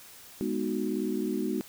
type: chord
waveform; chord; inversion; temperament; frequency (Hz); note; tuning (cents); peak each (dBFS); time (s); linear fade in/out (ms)
sine; G# minor seventh; none; equal; 207.7 / 246.9 / 311.1 / 370; G#3 / B3 / D#4 / F#4; 0 / 0 / 0 / 0; -33; 0.41-1.61; 0
effects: white hiss -50 dBFS RMS until 1.68 s